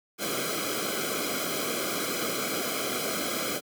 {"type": "noise with comb filter", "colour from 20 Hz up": "pink", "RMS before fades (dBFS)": -30, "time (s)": [0.18, 3.61], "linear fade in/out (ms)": 50, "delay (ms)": 1.1, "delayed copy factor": -0.95, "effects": ["high-pass 200 Hz 12 dB/octave"]}